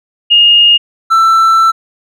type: tone pair in turn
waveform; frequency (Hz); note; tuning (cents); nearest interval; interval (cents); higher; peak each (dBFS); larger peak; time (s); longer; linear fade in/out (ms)
sine / triangle; 2845 / 1333; F7 / E6; +31 / +19; octave + minor second; 1312; first; -3; neither; 0.3-0.78 / 1.1-1.72; second; 20
effects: none